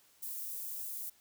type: high-pass noise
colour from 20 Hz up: white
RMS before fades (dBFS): -41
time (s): 0.22-1.1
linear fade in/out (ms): 10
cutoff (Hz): 12000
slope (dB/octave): 12
effects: white hiss -66 dBFS RMS until 1.2 s